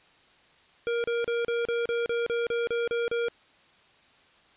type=tone bursts; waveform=square; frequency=470 Hz; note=A#4; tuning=14 cents sharp; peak=-26 dBFS; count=12; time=0.87-3.284 s; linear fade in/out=0 ms; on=170 ms; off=34 ms; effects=white hiss -59 dBFS RMS until 4.56 s + resampled to 8000 Hz